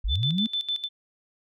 sine linear sweep, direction up, 36.32 to 231.9 Hz, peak -23 dBFS, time 0.04-0.47 s, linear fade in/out 10 ms
sine tone with tremolo, 3522 Hz, A7, 1 cent sharp, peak -24 dBFS, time 0.08-0.89 s, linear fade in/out 50 ms, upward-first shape square, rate 6.6 Hz, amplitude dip 80%
effects none

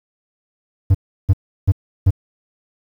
triangle tone bursts, 95.5 Hz, G2, 45 cents flat, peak -6 dBFS, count 4, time 0.9-2.108 s, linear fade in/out 10 ms, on 47 ms, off 340 ms, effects 8-bit

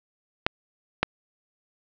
clicks, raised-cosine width 0.3 ms, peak -3 dBFS, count 2, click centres 0.465 / 1.03 s, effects low-pass 4000 Hz 12 dB/octave

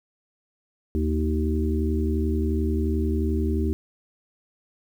harmonic tone with a mistuned harmonic, 77.1 Hz, D#2, 15 cents flat, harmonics 1 / 3 / 4 / 5, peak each -23 / -28 / -29 / -30 dBFS, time 0.95-3.73 s, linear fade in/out 0 ms, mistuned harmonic 4, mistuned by +32 cents, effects 9-bit

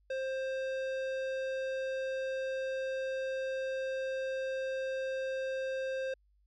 sine tone with tanh clipping, 528 Hz, C5, 16 cents sharp, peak -35 dBFS, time 0.1-6.14 s, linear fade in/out 5 ms, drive 15 dB, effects added 50 Hz sine -66 dBFS peak until 6.46 s

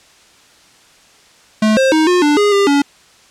square tone with pitch steps, 216 / 530 / 314.3 / 358.7 / 294.8 / 412.1 / 399.8 / 283.8 Hz, A3 / C5 / D#4 / F4 / D4 / G#4 / G4 / C#4, -32 / +22 / +18 / +46 / +7 / -13 / +34 / +41 cents, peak -10 dBFS, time 1.62-2.82 s, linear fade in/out 5 ms, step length 150 ms, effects white hiss -47 dBFS RMS until 3.3 s + low-pass 7000 Hz 12 dB/octave

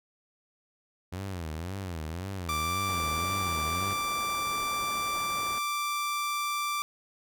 sawtooth tone with vibrato, 87.31 Hz, F2, in tune, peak -30 dBFS, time 1.12-3.94 s, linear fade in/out 10 ms, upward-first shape sine, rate 1.9 Hz, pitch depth 210 cents each way
sawtooth tone, 1174.7 Hz, D6, in tune, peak -25 dBFS, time 2.49-6.82 s, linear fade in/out 0 ms
white low-pass noise, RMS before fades -43 dBFS, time 2.88-5.59 s, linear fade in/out 10 ms, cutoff 1000 Hz, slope 12 dB/octave
effects none

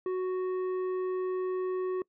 sine tone with tanh clipping, 370 Hz, F#4, in tune, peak -30 dBFS, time 0.06-2.02 s, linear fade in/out 2 ms, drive 8 dB, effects noise-tail reverb RT60 0.1 s tail -24 dB re dry

